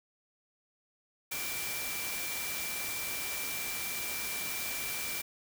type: tone in noise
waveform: sine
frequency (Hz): 2349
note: D7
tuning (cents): 0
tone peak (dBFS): -40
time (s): 1.31-5.22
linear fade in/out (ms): 10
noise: white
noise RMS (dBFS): -37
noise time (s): 1.31-5.22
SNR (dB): -6
effects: none